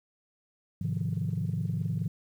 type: chord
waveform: sine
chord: F minor seventh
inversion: first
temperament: equal with one note detuned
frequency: 105.89 / 130.81 / 155.56 / 174.61 Hz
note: Ab2 / C3 / Eb3 / F3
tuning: +34 / 0 / 0 / 0 cents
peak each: -32 / -34 / -32 / -33 dBFS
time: 0.81-2.08 s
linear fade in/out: 5 ms
effects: tanh soft clip ceiling -21 dBFS + 10-bit